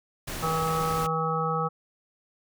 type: noise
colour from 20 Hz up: pink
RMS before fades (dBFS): -35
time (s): 0.27-1.07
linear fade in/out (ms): 10
type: harmonic tone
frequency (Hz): 161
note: E3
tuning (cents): -41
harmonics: 1 / 3 / 5 / 7 / 8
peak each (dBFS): -30 / -31 / -32 / -33 / -29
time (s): 0.42-1.69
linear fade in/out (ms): 20
effects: none